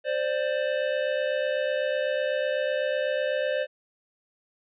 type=tone pair together; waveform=square; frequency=523.3 / 591.3 Hz; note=C5 / D5; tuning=0 / +12 cents; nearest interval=major second; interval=212 cents; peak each=-28 dBFS; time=0.04-3.67 s; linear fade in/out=50 ms; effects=resampled to 8000 Hz